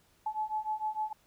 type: beating tone pair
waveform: sine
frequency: 857 / 863.6 Hz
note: A5 / A5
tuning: -46 / -33 cents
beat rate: 6.6 Hz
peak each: -35 / -34 dBFS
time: 0.26-1.13 s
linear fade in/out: 5 ms
effects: pink hiss -67 dBFS RMS until 1.26 s